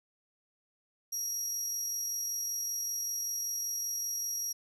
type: tone with amplitude modulation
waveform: 35% pulse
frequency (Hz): 5680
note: F8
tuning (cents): +28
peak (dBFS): -29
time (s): 1.12-4.53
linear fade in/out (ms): 10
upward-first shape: sine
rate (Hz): 45.2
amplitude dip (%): 25
effects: none